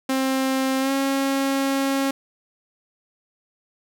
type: tone with pitch glide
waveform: sawtooth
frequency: 264.8 to 272.6 Hz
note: C4 to C#4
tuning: +21 to -29 cents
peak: -16 dBFS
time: 0.09-2.11 s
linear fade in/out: 5 ms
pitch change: +50 cents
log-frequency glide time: 0.8-0.91 s
effects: none